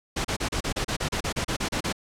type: noise bursts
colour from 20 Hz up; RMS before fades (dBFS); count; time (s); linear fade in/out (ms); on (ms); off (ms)
pink; -27; 15; 0.16-1.927; 10; 87; 33
effects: low-pass 8000 Hz 12 dB/octave